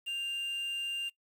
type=tone with quantisation; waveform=triangle; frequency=2794 Hz; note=F7; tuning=in tune; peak=-31 dBFS; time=0.06-1.1 s; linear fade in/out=20 ms; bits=9; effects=noise-tail reverb RT60 0.1 s tail -22 dB re dry